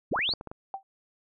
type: linear sweep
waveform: sine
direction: up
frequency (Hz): 30.64 to 4725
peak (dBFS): -25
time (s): 0.11-0.34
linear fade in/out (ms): 10
type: clicks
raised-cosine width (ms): 1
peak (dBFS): -25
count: 7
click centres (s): 0.159 / 0.19 / 0.291 / 0.337 / 0.411 / 0.473 / 0.515
type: tone with exponential decay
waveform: sine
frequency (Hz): 778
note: G5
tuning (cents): -13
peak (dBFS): -27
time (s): 0.74-0.83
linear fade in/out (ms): 1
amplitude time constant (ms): 19
effects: none